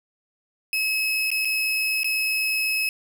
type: tone with dropouts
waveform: 35% pulse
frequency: 2574 Hz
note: E7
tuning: 42 cents flat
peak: -20 dBFS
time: 0.73-2.89 s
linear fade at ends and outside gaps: 1 ms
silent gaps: 1.304-1.315 / 1.449-1.453 / 2.033-2.044 s
effects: none